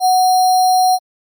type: tone with sample-and-hold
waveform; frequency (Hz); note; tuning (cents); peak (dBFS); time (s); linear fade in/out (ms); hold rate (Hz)
sine; 740; F#5; 0; -9; 0-0.99; 50; 4900
effects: Opus 48 kbps